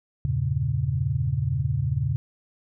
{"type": "chord", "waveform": "sine", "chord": "E diminished seventh", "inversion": "none", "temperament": "equal", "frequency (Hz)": [82.41, 98, 116.54, 138.59], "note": ["E2", "G2", "Bb2", "Db3"], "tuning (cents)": [0, 0, 0, 0], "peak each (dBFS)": [-30, -31, -27, -25], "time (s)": [0.25, 2.16], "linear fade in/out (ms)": 0, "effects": []}